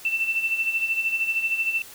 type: tone with tremolo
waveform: sine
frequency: 2675 Hz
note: E7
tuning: 25 cents sharp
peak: -19 dBFS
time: 0.05-1.82 s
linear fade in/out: 2 ms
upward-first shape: sine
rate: 13 Hz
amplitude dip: 65%
effects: white hiss -44 dBFS RMS until 1.94 s